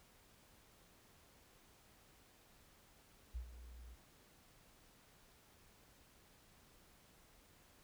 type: tone with ADSR envelope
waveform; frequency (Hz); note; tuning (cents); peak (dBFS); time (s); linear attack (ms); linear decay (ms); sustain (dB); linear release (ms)
sine; 59.8; A#1; +45; -38; 3.34-3.96; 20; 86; -14; 27
effects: tanh soft clip ceiling -37 dBFS + pink hiss -67 dBFS RMS until 7.83 s